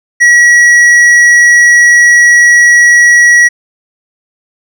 sine tone with hard clipping, 1922 Hz, B6, 48 cents flat, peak -3 dBFS, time 0.2-3.49 s, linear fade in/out 20 ms, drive 7 dB, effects none

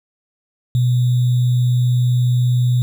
sine tone with sample-and-hold, 123.47 Hz, B2, in tune, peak -12 dBFS, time 0.75-2.82 s, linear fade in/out 0 ms, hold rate 3675 Hz, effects none

